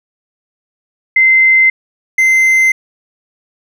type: tone pair in turn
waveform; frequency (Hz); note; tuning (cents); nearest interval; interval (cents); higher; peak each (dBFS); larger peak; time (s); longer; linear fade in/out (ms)
sine / triangle; 2072 / 2072; C7 / C7; -17 / -17; unison; 0; neither; -5; neither; 1.16-1.7 / 2.18-2.72; neither; 5
effects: none